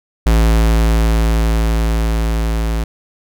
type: tone with level ramp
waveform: square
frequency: 55.5 Hz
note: A1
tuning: 16 cents sharp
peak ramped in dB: -9 to -16 dBFS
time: 0.26-2.84 s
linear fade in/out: 5 ms
effects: none